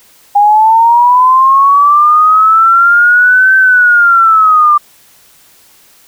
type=linear two-way sweep; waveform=sine; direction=up then down; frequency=809 to 1548 to 1180 Hz; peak=-3 dBFS; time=0.35-4.78 s; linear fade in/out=10 ms; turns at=3.56 s; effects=white hiss -44 dBFS RMS until 6.07 s